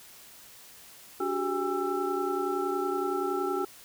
sine tone cluster, 287.5 / 371.1 / 401.8 / 810 / 1332 Hz, D4 / F#4 / G4 / G#5 / E6, -37 / +5 / +43 / -43 / +18 cents, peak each -36 / -30 / -35 / -35 / -34 dBFS, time 1.2-3.65 s, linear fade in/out 5 ms, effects white hiss -51 dBFS RMS until 3.84 s

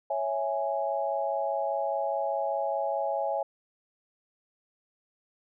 sine chord, C# minor, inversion none, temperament equal, 554.4 / 659.3 / 830.6 Hz, C#5 / E5 / G#5, 0 / 0 / 0 cents, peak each -31 dBFS, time 0.1-3.43 s, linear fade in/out 5 ms, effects none

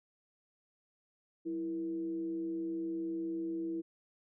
sine tone with frequency modulation, 329.6 Hz, E4, in tune, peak -34 dBFS, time 1.45-3.82 s, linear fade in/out 20 ms, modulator 142 Hz, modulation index 0.32, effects none

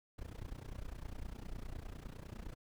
brown noise with amplitude modulation, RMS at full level -42 dBFS, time 0.18-2.55 s, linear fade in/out 10 ms, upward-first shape sine, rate 29.9 Hz, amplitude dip 90%, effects none

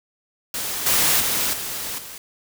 white noise with level steps, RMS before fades -27 / -18 / -22 / -29 / -37 dBFS, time 0.54-2.18 s, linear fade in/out 2 ms, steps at 0.86 / 1.2 / 1.53 / 1.98 s, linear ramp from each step 5 ms, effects none

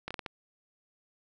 slowing click train, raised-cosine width 0.3 ms, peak -20 dBFS, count 5, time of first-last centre 0.08-0.262 s, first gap 26 ms, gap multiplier 1.39, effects none

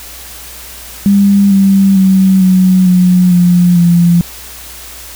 sine tone with pitch steps, 200 / 195.09 / 190.31 / 185.64 / 181.08 / 176.64 / 172.31 Hz, G3 / G3 / F#3 / F#3 / F#3 / F3 / F3, +35 / -8 / +49 / +6 / -37 / +20 / -23 cents, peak -4 dBFS, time 1.06-4.21 s, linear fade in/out 0 ms, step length 450 ms, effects added 60 Hz sine -36 dBFS peak until 5.15 s + white hiss -30 dBFS RMS until 5.15 s

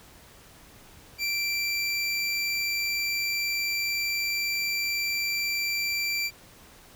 25% pulse tone, 2349 Hz, D7, in tune, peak -22 dBFS, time 1.18-6.31 s, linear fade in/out 50 ms, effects pink hiss -52 dBFS RMS until 6.95 s

